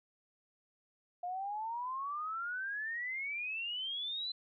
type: exponential sweep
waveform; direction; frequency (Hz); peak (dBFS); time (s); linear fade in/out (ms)
sine; up; 700 to 4078; -36; 1.23-4.32; 5
effects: none